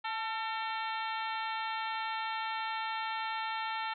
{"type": "harmonic tone with a mistuned harmonic", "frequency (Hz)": 450.8, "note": "A4", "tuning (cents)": 42, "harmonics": [2, 3, 4, 5, 6, 7, 8, 9], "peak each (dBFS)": [-36, -40, -42, -44, -46, -47, -48, -49], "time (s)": [0.04, 3.94], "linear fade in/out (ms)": 10, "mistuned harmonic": 2, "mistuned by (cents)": -39, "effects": []}